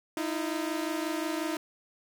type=tone pair together; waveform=sawtooth; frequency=311.1 / 336.7 Hz; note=D#4 / E4; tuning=0 / +37 cents; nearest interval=minor second; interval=137 cents; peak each=-28 / -30 dBFS; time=0.17-1.57 s; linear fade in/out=2 ms; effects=none